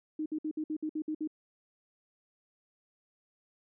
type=tone bursts; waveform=sine; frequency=309.5 Hz; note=D#4; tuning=9 cents flat; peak=-31 dBFS; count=9; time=0.19-1.275 s; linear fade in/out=5 ms; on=69 ms; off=58 ms; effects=none